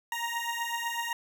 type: beating tone pair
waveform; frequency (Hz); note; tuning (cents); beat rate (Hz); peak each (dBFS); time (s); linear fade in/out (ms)
20% pulse; 932.3 / 940.3; A#5 / A#5; 0 / +15; 8; -29; 0.12-1.13; 2
effects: none